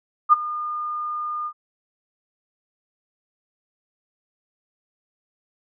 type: tone with ADSR envelope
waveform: sine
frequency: 1215 Hz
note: D#6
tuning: 42 cents flat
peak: -7 dBFS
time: 0.29-1.53 s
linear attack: 36 ms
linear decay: 20 ms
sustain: -18 dB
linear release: 67 ms
effects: none